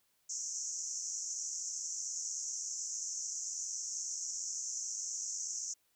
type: band-pass noise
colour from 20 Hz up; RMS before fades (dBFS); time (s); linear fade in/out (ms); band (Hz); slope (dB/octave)
pink; -40; 0.29-5.74; 10; 5700 to 7300; 96
effects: white hiss -75 dBFS RMS until 5.95 s